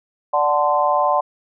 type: chord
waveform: sine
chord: D dominant seventh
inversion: none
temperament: equal with one note detuned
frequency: 587.3 / 740 / 880 / 1036.3 Hz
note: D5 / F#5 / A5 / C6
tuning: 0 / 0 / 0 / -17 cents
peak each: -20 / -20 / -21 / -19 dBFS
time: 0.33-1.21 s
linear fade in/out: 10 ms
effects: none